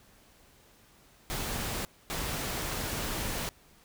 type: noise bursts at uneven times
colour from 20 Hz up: pink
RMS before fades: -34 dBFS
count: 2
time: 1.3-1.85 / 2.1-3.49 s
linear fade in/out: 0 ms
effects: pink hiss -60 dBFS RMS until 3.84 s